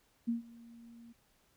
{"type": "tone with ADSR envelope", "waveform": "sine", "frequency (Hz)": 233.1, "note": "A#3", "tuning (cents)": 0, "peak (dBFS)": -28, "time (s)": [0.27, 1.13], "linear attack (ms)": 19, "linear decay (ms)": 130, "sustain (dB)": -23, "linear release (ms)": 15, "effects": ["pink hiss -71 dBFS RMS until 1.56 s"]}